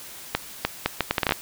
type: accelerating click train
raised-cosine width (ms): 0.3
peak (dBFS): -4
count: 11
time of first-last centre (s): 0.35-1.322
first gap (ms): 300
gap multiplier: 0.7
effects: white hiss -41 dBFS RMS until 1.41 s